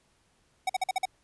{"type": "tone bursts", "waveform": "square", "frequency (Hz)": 754, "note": "F#5", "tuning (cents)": 32, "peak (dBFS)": -25, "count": 6, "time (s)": [0.67, 1.055], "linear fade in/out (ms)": 5, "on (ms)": 25, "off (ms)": 47, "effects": ["pink hiss -68 dBFS RMS until 1.23 s", "resampled to 24000 Hz"]}